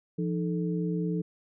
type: tone cluster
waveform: sine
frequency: 171.2 / 307.5 / 437.2 Hz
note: F3 / D#4 / A4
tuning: -34 / -20 / -11 cents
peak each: -28 / -34 / -35 dBFS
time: 0.18-1.22 s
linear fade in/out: 10 ms
effects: none